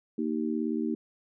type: chord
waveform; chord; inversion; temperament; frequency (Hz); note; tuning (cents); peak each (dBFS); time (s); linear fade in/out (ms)
sine; Eb major; second; just; 233.3 / 311.1 / 388.9; Bb3 / Eb4 / G4; +2 / 0 / -14; -30 / -31 / -35; 0.18-0.95; 5
effects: none